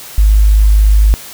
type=tone; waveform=sine; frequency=51.91 Hz; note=G#1; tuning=in tune; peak=-4 dBFS; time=0.18-1.14 s; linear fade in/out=0 ms; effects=white hiss -31 dBFS RMS until 1.33 s